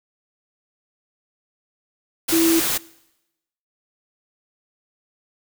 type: tone in noise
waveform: sine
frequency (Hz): 330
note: E4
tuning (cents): +2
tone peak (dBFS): -15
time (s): 2.32-2.6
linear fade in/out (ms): 10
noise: white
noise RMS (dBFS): -22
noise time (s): 2.28-2.78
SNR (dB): +4
effects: noise-tail reverb RT60 0.9 s tail -21 dB re dry